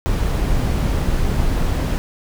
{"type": "noise", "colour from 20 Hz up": "brown", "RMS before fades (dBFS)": -18, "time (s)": [0.06, 1.98], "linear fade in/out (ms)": 0, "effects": []}